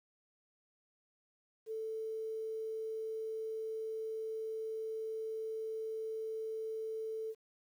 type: tone with quantisation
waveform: sine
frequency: 441.7 Hz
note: A4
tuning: 7 cents sharp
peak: -37 dBFS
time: 1.66-7.35 s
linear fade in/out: 50 ms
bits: 11
effects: none